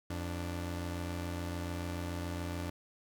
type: tone pair together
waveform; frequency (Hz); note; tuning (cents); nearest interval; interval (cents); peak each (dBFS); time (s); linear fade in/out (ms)
sawtooth; 86.97 / 293.7; F2 / D4; -7 / 0; octave + major sixth; 2107; -33 / -38; 0.1-2.7; 5
effects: none